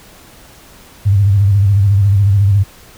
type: tone with vibrato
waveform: sine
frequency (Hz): 99.7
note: G2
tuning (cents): +30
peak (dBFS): -7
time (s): 1.05-2.64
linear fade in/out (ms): 20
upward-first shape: square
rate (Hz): 14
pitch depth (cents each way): 60
effects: pink hiss -41 dBFS RMS until 2.97 s